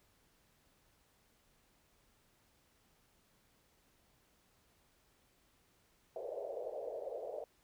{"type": "band-pass noise", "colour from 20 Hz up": "white", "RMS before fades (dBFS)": -43, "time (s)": [6.16, 7.44], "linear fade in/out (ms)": 2, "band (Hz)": [450, 620], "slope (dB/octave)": 48, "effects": ["pink hiss -72 dBFS RMS until 7.63 s"]}